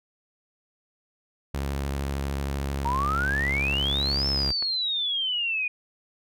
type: tone with vibrato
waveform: sawtooth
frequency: 69.3 Hz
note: C#2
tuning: in tune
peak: -23 dBFS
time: 1.54-4.52 s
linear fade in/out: 5 ms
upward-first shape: sine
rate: 13 Hz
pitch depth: 31 cents each way
type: exponential two-way sweep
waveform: sine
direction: up then down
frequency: 913 to 5340 to 2439 Hz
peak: -24 dBFS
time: 2.85-5.68 s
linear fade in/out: 5 ms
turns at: 4.27 s
type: clicks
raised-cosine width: 0.5 ms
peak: -22 dBFS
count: 2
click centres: 3.734 / 4.625 s
effects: none